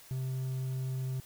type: tone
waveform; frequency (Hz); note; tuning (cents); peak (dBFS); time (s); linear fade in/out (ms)
triangle; 130.3; C3; -7; -30; 0.11-1.2; 0
effects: white hiss -55 dBFS RMS until 1.25 s